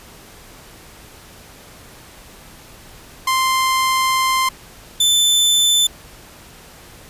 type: tone pair in turn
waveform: sawtooth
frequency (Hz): 1046 / 3526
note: C6 / A7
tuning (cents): -1 / +3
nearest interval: octave + major sixth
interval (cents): 2104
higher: second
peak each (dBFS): -11 / -9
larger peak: second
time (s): 3.27-4.49 / 5-5.87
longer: first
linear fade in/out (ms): 5
effects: pink hiss -42 dBFS RMS until 7.09 s + resampled to 32000 Hz